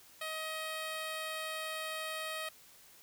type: tone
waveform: 10% pulse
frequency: 631 Hz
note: D#5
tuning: 24 cents sharp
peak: -29 dBFS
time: 0.21-2.49 s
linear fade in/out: 5 ms
effects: white hiss -59 dBFS RMS until 3.02 s